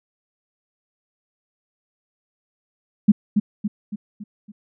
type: tone with echo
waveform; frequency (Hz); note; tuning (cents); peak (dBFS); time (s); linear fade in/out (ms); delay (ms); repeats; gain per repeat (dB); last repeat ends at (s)
sine; 207.9; G#3; +2; -7; 3.08-3.12; 10; 280; 5; -6; 4.52
effects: none